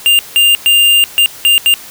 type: tone bursts at uneven times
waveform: square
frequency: 2800 Hz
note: F7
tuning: 4 cents sharp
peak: -6 dBFS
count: 6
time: 0.06-0.19 / 0.36-0.55 / 0.66-1.04 / 1.18-1.26 / 1.45-1.58 / 1.66-1.74 s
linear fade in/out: 0 ms
effects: white hiss -32 dBFS RMS until 1.9 s